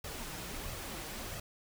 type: noise with flanger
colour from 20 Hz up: pink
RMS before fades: -42 dBFS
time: 0.04-1.4 s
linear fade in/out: 5 ms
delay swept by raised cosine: 1.5 to 6.6 ms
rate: 1.5 Hz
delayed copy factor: +0.5
effects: none